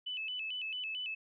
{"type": "tone with vibrato", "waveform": "sine", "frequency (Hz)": 2794, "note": "F7", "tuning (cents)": 0, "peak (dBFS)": -36, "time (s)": [0.06, 1.15], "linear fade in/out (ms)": 10, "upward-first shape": "square", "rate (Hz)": 4.5, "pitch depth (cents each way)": 120, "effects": []}